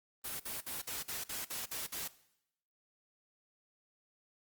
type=noise bursts; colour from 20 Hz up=white; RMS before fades=-40 dBFS; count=9; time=0.24-2.08 s; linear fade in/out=10 ms; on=160 ms; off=50 ms; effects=noise-tail reverb RT60 0.8 s tail -18 dB re dry + Opus 24 kbps